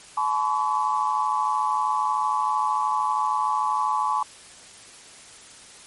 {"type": "tone cluster", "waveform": "sine", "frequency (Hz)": [855, 1018, 1131], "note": ["A5", "C6", "C#6"], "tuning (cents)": [-50, -48, 34], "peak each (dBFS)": -25, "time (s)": [0.17, 4.23], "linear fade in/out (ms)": 5, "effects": ["white hiss -46 dBFS RMS until 5.86 s", "MP3 48 kbps"]}